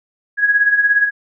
sine tone with tremolo, 1661.2 Hz, G#6, in tune, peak -8 dBFS, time 0.37-1.11 s, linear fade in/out 50 ms, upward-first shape sine, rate 17 Hz, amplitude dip 65%, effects none

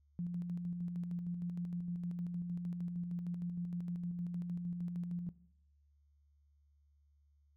sine tone with tremolo, 174.61 Hz, F3, in tune, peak -35 dBFS, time 0.19-5.29 s, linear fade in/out 0 ms, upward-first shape square, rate 6.5 Hz, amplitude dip 35%, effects noise-tail reverb RT60 0.7 s tail -19 dB re dry + added 72 Hz sine -67 dBFS peak until 7.56 s

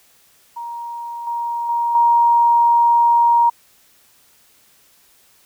sine tone with level steps, 941 Hz, A#5, 16 cents sharp, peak -26 / -20 / -16 / -10 dBFS, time 0.56-3.5 s, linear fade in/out 10 ms, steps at 1.27 / 1.69 / 1.95 s, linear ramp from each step 2 ms, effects white hiss -54 dBFS RMS until 5.45 s

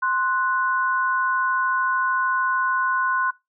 sine tone pair together, 1046.5 / 1480 Hz, C6 / F#6, 0 / 0 cents, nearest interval tritone, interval 600 cents, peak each -22 dBFS, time 0.02-3.31 s, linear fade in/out 10 ms, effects noise-tail reverb RT60 0.2 s tail -20 dB re dry

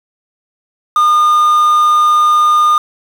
triangle tone with quantisation, 1216 Hz, D#6, 40 cents flat, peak -5 dBFS, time 0.96-2.78 s, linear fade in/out 2 ms, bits 5, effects none

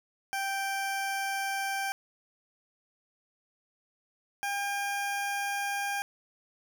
20% pulse tone pair in turn, 784 / 803.3 Hz, G5 / G5, 0 / +42 cents, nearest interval unison, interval 42 cents, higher second, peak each -25 dBFS, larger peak neither, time 0.33-1.92 / 4.43-6.02 s, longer neither, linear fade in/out 0 ms, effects none

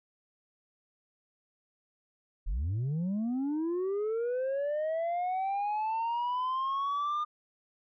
sine linear sweep, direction up, 34.65 to 1216 Hz, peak -26 dBFS, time 2.46-7.25 s, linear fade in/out 20 ms, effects tanh soft clip ceiling -28 dBFS

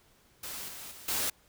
white noise with level steps, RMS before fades -40 / -44 / -49 / -31 dBFS, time 0.43-1.3 s, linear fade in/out 5 ms, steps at 0.68 / 0.91 / 1.08 s, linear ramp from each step 5 ms, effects pink hiss -64 dBFS RMS until 1.48 s

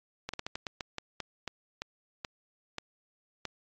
slowing click train, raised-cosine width 0.2 ms, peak -18 dBFS, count 14, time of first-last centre 0.29-3.453 s, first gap 46 ms, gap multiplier 1.25, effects low-pass 7000 Hz 12 dB/octave + AAC 48 kbps

